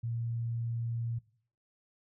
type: tone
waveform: sine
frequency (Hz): 116.54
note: A#2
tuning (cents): 0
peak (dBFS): -32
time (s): 0.03-1.19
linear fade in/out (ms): 10
effects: noise-tail reverb RT60 0.5 s tail -19 dB re dry